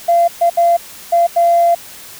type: tone bursts at uneven times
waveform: sine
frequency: 686 Hz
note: F5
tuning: 31 cents flat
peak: -7 dBFS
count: 5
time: 0.08-0.28 / 0.41-0.5 / 0.57-0.77 / 1.12-1.27 / 1.36-1.75 s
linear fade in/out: 10 ms
effects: tanh soft clip ceiling -3 dBFS + white hiss -35 dBFS RMS until 2.19 s